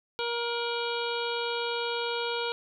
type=harmonic tone with a mistuned harmonic; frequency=471.5 Hz; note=A#4; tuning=20 cents sharp; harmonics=1 / 2 / 3 / 5 / 6 / 7 / 8 / 9; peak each=-32 / -35 / -37 / -39 / -40 / -40 / -41 / -42 dBFS; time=0.19-2.52 s; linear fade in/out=0 ms; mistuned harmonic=6; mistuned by=+52 cents; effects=none